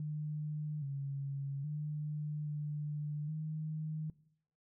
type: tone with pitch steps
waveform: sine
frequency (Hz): 151.2 / 138.9 / 150.3 / 148.8 / 155.5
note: D#3 / C#3 / D3 / D3 / D#3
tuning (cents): -49 / +4 / +40 / +23 / -1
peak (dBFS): -36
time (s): 0-4.1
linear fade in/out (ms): 2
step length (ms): 820
effects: noise-tail reverb RT60 0.7 s tail -20 dB re dry